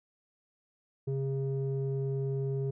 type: tone with low-pass filter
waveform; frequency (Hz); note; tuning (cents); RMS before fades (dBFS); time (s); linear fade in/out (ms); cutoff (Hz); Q
square; 135.5; C#3; -39; -32; 1.07-2.71; 10; 340; 5.4
effects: none